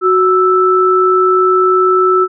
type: tone pair together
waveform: sine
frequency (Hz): 370.3 / 1318.5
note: F#4 / E6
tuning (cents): +1 / 0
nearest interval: octave + minor seventh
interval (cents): 2199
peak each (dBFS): -10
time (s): 0.01-2.28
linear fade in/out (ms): 50
effects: none